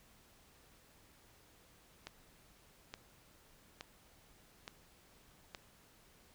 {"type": "click train", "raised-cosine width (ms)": 0.2, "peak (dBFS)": -27, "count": 5, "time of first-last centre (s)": [2.07, 5.548], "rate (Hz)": 1.15, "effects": ["pink hiss -65 dBFS RMS until 6.34 s"]}